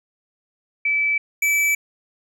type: tone pair in turn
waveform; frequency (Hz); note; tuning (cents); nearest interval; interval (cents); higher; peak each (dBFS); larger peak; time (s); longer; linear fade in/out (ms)
sine / square; 2308 / 2308; D7 / D7; -31 / -31; unison; 0; neither; -17; neither; 0.85-1.18 / 1.42-1.75; neither; 5
effects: none